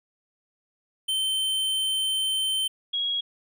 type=tone pair in turn; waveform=square / sine; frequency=3097 / 3308 Hz; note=G7 / G#7; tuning=-22 / -8 cents; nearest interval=minor second; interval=114 cents; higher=second; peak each=-24 dBFS; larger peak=neither; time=1.08-2.68 / 2.93-3.21 s; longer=first; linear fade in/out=10 ms; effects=none